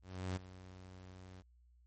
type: tone with ADSR envelope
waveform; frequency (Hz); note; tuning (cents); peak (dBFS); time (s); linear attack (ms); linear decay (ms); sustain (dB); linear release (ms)
sawtooth; 92.5; F#2; 0; -32; 0.02-1.43; 340; 22; -16; 34
effects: added 60 Hz sine -63 dBFS peak until 1.86 s + MP3 32 kbps